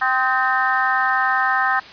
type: harmonic tone with a mistuned harmonic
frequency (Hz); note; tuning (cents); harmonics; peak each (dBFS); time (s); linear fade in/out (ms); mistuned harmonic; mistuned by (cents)
260; C4; -11; 3 / 4 / 5 / 6 / 7; -22 / -24 / -22 / -22 / -22; 0.01-1.8; 10; 5; -40
effects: white hiss -39 dBFS RMS until 1.92 s + resampled to 11025 Hz